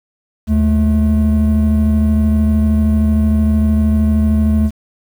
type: tone pair together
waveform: triangle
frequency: 76.33 / 215.9 Hz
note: D#2 / A3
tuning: -33 / -33 cents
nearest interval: octave + tritone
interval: 1800 cents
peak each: -10 dBFS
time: 0.47-4.71 s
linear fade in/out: 50 ms
effects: tanh soft clip ceiling -2 dBFS + 7-bit